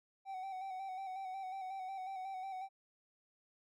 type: tone with vibrato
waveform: triangle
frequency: 761 Hz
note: F#5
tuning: 48 cents sharp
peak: -39 dBFS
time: 0.25-2.69 s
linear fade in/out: 50 ms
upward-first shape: square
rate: 5.5 Hz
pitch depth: 35 cents each way
effects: none